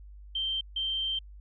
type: tone bursts at uneven times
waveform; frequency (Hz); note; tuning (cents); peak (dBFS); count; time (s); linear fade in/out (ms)
sine; 3136; G7; 0; -28; 2; 0.35-0.61 / 0.76-1.19; 5
effects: added 50 Hz sine -45 dBFS peak until 1.4 s